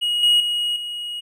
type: tone with level steps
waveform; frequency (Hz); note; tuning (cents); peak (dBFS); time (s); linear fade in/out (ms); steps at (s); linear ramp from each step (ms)
triangle; 2893; F#7; -40; -17 / -11 / -18 / -25; 0.01-1.21; 20; 0.23 / 0.4 / 0.76; 2
effects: none